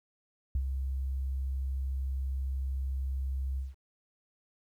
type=tone with ADSR envelope; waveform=sine; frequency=66.5 Hz; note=C2; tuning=29 cents sharp; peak=-25 dBFS; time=0.55-3.75 s; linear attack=3 ms; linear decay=67 ms; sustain=-5 dB; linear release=170 ms; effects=11-bit